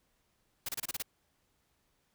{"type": "noise bursts", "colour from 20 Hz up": "white", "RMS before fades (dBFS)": -36, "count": 7, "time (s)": [0.66, 1.024], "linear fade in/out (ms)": 5, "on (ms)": 28, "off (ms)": 28, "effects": ["pink hiss -75 dBFS RMS until 2.14 s"]}